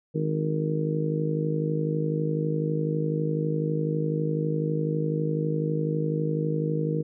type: harmonic tone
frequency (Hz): 52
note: G#1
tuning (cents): +3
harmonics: 3 / 4 / 5 / 6 / 7 / 8 / 9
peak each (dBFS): -26 / -37 / -38 / -32 / -39 / -38 / -30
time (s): 0.14-7.03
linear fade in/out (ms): 20
effects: none